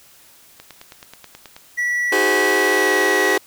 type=click train; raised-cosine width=0.2 ms; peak=-20 dBFS; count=10; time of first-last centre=0.6-1.565 s; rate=9.33 Hz
type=tone with pitch glide; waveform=triangle; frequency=1946 to 1929.2 Hz; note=B6 to B6; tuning=-26 to -41 cents; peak=-16 dBFS; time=1.77-3.38 s; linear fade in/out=20 ms; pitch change=-15 cents; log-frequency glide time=2.75-2.9 s
type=chord; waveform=sawtooth; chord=Ab dominant seventh; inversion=second; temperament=just; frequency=311.5 / 373.8 / 415.3 / 519.1 Hz; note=Eb4 / Gb4 / Ab4 / C5; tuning=+2 / +18 / 0 / -14 cents; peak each=-22 / -17 / -17 / -20 dBFS; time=2.12-3.38 s; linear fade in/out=5 ms
effects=white hiss -49 dBFS RMS until 3.46 s